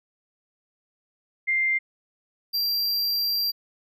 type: tone pair in turn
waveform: sine / square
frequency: 2099 / 4734 Hz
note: C7 / D8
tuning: +5 / +13 cents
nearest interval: octave + major second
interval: 1408 cents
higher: second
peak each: -20 / -23 dBFS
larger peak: first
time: 1.47-1.79 / 2.53-3.52 s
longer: second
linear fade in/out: 20 ms
effects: none